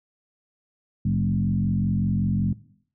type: tone with frequency modulation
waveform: sine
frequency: 155.3 Hz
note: D#3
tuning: 3 cents flat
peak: -20 dBFS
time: 1.05-2.53 s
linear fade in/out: 5 ms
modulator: 45.3 Hz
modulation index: 1.6
effects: noise-tail reverb RT60 0.6 s tail -18 dB re dry